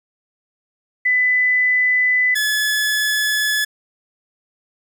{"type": "tone pair in turn", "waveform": ["sine", "sawtooth"], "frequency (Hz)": [2000, 1712.5], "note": ["B6", "A6"], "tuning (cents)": [21, -47], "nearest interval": "minor third", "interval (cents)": 268, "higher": "first", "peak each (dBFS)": -13, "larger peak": "neither", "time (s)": [[1.05, 2.35], [2.35, 3.65]], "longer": "neither", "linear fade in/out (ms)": 10, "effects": ["9-bit"]}